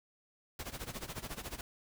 pink noise with tremolo, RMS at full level -40 dBFS, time 0.59-1.61 s, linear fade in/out 2 ms, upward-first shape sine, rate 14 Hz, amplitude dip 85%, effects none

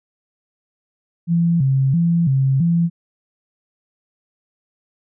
sine tone with vibrato, 150.9 Hz, D3, 47 cents sharp, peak -13 dBFS, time 1.27-2.9 s, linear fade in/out 50 ms, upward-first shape square, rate 1.5 Hz, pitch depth 200 cents each way, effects none

